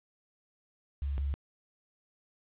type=tone pair in turn; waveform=sine; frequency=70 / 70 Hz; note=C#2 / C#2; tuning=+18 / +18 cents; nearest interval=unison; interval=0 cents; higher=neither; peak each=-30 / -29 dBFS; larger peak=second; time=1.02-1.18 / 1.18-1.34 s; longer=neither; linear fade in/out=0 ms; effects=resampled to 8000 Hz + 10-bit